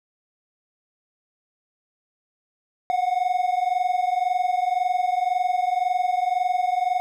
triangle tone pair together, 718.1 / 740 Hz, F5 / F#5, +48 / 0 cents, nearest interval minor second, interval 52 cents, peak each -21 dBFS, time 2.9-7 s, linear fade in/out 0 ms, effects none

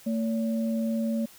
sine tone pair together, 225.4 / 568 Hz, A3 / C#5, +42 / +42 cents, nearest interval octave + major third, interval 1600 cents, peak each -25 / -34 dBFS, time 0.06-1.26 s, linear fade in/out 10 ms, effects white hiss -52 dBFS RMS until 1.38 s

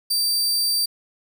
sawtooth tone, 4666 Hz, D8, 12 cents flat, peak -16 dBFS, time 0.1-0.86 s, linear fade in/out 10 ms, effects none

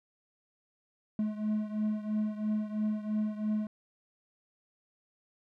triangle beating tone pair, 212.6 / 215.6 Hz, G#3 / A3, +41 / -35 cents, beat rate 3 Hz, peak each -29 / -33 dBFS, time 1.19-3.67 s, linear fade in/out 2 ms, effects none

